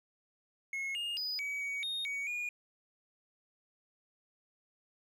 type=tone with pitch steps; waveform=triangle; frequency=2173 / 2836 / 4964 / 2271 / 2253 / 3704 / 2248 / 2439 Hz; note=C#7 / F7 / D#8 / C#7 / C#7 / A#7 / C#7 / D#7; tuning=-35 / +26 / -5 / +41 / +28 / -12 / +24 / -35 cents; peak=-33 dBFS; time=0.73-2.49 s; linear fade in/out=2 ms; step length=220 ms; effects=none